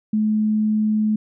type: tone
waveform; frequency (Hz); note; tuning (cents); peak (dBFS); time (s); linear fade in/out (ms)
sine; 214.6; A3; -43; -16; 0.13-1.16; 5
effects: none